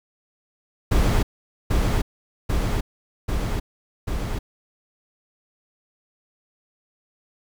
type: noise with echo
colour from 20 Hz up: brown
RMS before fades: -18 dBFS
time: 0.91-1.23 s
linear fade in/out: 10 ms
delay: 790 ms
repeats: 4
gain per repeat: -2 dB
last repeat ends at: 4.39 s
effects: none